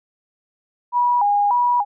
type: tone with vibrato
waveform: sine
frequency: 891 Hz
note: A5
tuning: 22 cents sharp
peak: -14 dBFS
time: 0.92-1.85 s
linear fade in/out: 50 ms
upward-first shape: square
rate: 1.7 Hz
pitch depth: 150 cents each way
effects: none